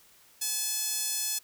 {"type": "tone with high-pass filter", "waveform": "sawtooth", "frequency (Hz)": 859, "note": "A5", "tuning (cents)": -42, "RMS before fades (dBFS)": -31, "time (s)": [0.41, 1.39], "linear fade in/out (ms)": 10, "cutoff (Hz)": 6300, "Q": 0.99, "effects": ["white hiss -59 dBFS RMS until 1.43 s"]}